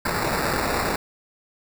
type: noise with sample-and-hold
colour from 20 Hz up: violet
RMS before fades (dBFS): -24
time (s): 0.05-0.96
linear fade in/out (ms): 5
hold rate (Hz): 3150
effects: none